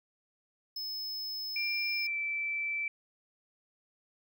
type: tone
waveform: square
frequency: 5200 Hz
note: E8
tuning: 24 cents flat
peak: -36 dBFS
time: 0.76-2.07 s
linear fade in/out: 5 ms
type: tone with pitch glide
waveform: sine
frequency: 2373 to 2326 Hz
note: D7 to D7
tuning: +17 to -17 cents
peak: -31 dBFS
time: 1.56-2.88 s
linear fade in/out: 2 ms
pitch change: -34 cents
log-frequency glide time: 1.94-2.17 s
effects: none